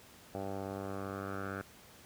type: tone with low-pass filter sweep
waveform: 10% pulse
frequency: 97.7 Hz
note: G2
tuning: 5 cents flat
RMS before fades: -40 dBFS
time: 0.34-1.62 s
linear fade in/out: 10 ms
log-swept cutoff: 780 to 1500 Hz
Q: 3.6
effects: pink hiss -57 dBFS RMS until 2.05 s + high-pass 60 Hz 12 dB/octave